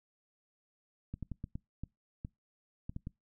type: clicks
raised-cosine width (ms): 5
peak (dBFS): -27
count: 10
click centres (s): 1.14 / 1.227 / 1.317 / 1.441 / 1.555 / 1.836 / 2.249 / 2.895 / 2.964 / 3.071
effects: noise-tail reverb RT60 0.2 s tail -25 dB re dry